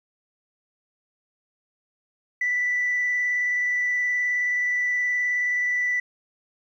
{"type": "tone with vibrato", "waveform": "sine", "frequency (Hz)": 1975.5, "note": "B6", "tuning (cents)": 0, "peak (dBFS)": -20, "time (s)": [2.41, 6], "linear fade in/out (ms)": 5, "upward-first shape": "square", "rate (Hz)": 19, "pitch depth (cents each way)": 9, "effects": ["tanh soft clip ceiling -17 dBFS", "10-bit"]}